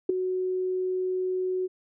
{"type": "tone with ADSR envelope", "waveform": "sine", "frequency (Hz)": 370, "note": "F#4", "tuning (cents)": 0, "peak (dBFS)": -15, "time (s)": [0.09, 1.68], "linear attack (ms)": 6, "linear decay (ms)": 7, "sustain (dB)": -10, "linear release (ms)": 28, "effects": []}